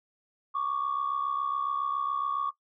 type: tone pair together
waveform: sine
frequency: 1114 / 1181.2 Hz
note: C#6 / D6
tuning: +8 / +10 cents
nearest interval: minor second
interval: 102 cents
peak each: -28 / -31 dBFS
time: 0.54-2.51 s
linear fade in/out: 20 ms
effects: noise-tail reverb RT60 0.1 s tail -17 dB re dry + tanh soft clip ceiling -21 dBFS